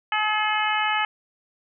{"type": "harmonic tone", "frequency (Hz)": 427.1, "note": "G#4", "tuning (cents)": 48, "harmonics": [2, 3, 4, 5, 6, 7], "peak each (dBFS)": [-25, -27, -28, -29, -30, -30], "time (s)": [0.12, 1.05], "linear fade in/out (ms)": 2, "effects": []}